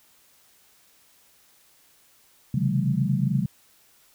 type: tone cluster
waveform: sine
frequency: 131.6 / 140.1 / 163.3 / 190.4 / 215 Hz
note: C3 / C#3 / E3 / F#3 / A3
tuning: +10 / +19 / -16 / +50 / -40 cents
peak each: -26 / -26 / -29 / -26 / -30 dBFS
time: 2.54-3.46 s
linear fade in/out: 5 ms
effects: white hiss -59 dBFS RMS until 4.14 s